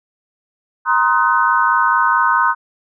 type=chord; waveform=sine; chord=C half-diminished seventh; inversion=third; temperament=just; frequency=941.9 / 1046.5 / 1255.8 / 1507 Hz; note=Bb5 / C6 / Eb6 / Gb6; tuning=+18 / 0 / +16 / +31 cents; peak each=-17 dBFS; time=0.85-2.55 s; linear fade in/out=50 ms; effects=none